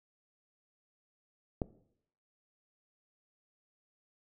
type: click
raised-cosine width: 2 ms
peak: -18 dBFS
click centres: 1.618 s
effects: noise-tail reverb RT60 0.7 s tail -18 dB re dry